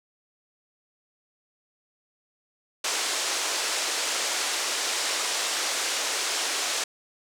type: band-pass noise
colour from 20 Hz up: white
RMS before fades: -28 dBFS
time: 2.84-6.84 s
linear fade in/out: 5 ms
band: 350 to 7900 Hz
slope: 24 dB/octave
effects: none